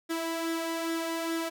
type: tone with flanger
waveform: sawtooth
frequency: 329.6 Hz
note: E4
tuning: in tune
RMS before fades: -32 dBFS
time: 0.09-1.5 s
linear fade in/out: 20 ms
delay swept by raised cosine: 0.55 to 2.05 ms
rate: 2.4 Hz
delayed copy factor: +0.5
effects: none